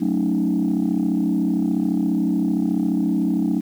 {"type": "chord", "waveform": "sine", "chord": "D# half-diminished seventh", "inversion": "first", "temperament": "equal", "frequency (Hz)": [185, 220, 277.2, 311.1], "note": ["F#3", "A3", "C#4", "D#4"], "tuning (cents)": [0, 0, 0, 0], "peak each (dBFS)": -22, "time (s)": [0, 3.61], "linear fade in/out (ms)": 20, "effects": ["tanh soft clip ceiling -12 dBFS", "8-bit"]}